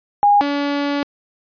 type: tone pair in turn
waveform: sine / sawtooth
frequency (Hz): 818 / 285.7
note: G#5 / D4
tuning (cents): -26 / -48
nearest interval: octave + tritone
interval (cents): 1822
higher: first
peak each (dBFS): -9 / -14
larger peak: first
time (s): 0.23-0.41 / 0.41-1.03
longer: second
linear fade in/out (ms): 0
effects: resampled to 11025 Hz